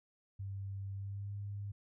sine tone with pitch glide, 98.1 to 101.15 Hz, G2 to G#2, +2 to -45 cents, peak -39 dBFS, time 0.39-1.72 s, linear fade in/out 10 ms, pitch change +53 cents, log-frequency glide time 0.94-1.32 s, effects none

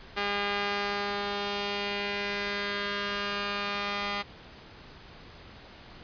5% pulse tone pair together, 202.7 / 405.3 Hz, G#3 / G#4, -42 / -42 cents, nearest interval octave, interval 1200 cents, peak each -21 / -21 dBFS, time 0.16-4.23 s, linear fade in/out 20 ms, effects pink hiss -49 dBFS RMS until 6.03 s + resampled to 11025 Hz

